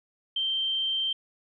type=tone; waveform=sine; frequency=3136 Hz; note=G7; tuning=in tune; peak=-25 dBFS; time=0.36-1.13 s; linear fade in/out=5 ms; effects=none